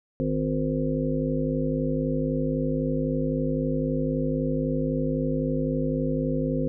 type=harmonic tone; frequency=51.91 Hz; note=G#1; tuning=in tune; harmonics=1 / 3 / 5 / 7 / 9 / 10; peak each=-34 / -28 / -27 / -35 / -33 / -31 dBFS; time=0.2-6.68 s; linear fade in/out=0 ms; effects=none